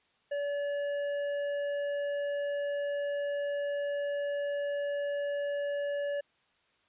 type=tone with tanh clipping; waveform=sine; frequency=573 Hz; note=D5; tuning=43 cents flat; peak=-32 dBFS; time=0.31-6.21 s; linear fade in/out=10 ms; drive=10 dB; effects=white hiss -70 dBFS RMS until 6.88 s + resampled to 8000 Hz